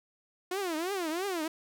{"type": "tone with vibrato", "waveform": "sawtooth", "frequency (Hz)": 352.9, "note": "F4", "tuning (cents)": 18, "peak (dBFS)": -27, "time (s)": [0.51, 1.48], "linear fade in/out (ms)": 5, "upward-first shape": "triangle", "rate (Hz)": 3, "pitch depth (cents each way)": 270, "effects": []}